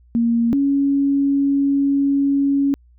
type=tone pair in turn; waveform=sine; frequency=233.1 / 278.8 Hz; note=A#3 / C#4; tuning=0 / +10 cents; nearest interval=minor third; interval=310 cents; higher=second; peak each=-14 dBFS; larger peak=neither; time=0.15-0.53 / 0.53-2.74 s; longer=second; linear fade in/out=0 ms; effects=added 60 Hz sine -48 dBFS peak until 2.98 s